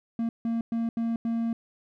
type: tone bursts at uneven times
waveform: triangle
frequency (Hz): 230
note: A#3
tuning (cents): -23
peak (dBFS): -23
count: 5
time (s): 0.19-0.29 / 0.45-0.61 / 0.72-0.89 / 0.97-1.16 / 1.25-1.53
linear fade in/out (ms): 2
effects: none